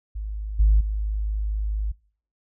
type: tone with level steps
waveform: sine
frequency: 52.3 Hz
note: G#1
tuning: 13 cents sharp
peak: -27 / -12 / -22 dBFS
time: 0.15-1.92 s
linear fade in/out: 10 ms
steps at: 0.59 / 0.8 s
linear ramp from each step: 10 ms
effects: noise-tail reverb RT60 0.5 s tail -25 dB re dry + tanh soft clip ceiling -9 dBFS